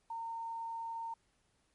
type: tone with quantisation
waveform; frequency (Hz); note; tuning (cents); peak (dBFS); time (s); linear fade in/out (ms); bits
sine; 915; A#5; -32; -38; 0.1-1.14; 5; 11
effects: pink hiss -75 dBFS RMS until 1.74 s + MP3 48 kbps